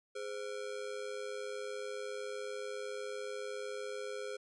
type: ring-modulated tone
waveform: square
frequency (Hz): 466.9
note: A#4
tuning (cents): +3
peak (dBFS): -37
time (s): 0.15-4.37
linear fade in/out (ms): 10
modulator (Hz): 50
effects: resampled to 22050 Hz